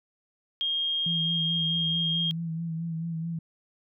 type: tone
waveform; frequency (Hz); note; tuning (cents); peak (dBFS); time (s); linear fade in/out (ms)
sine; 3232; G#7; -48; -25; 0.61-2.31; 0
type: tone with vibrato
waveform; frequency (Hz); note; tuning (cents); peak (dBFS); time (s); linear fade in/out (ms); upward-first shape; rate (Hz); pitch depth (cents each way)
sine; 164.81; E3; 0; -29; 1.06-3.39; 5; sine; 4.6; 38
effects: none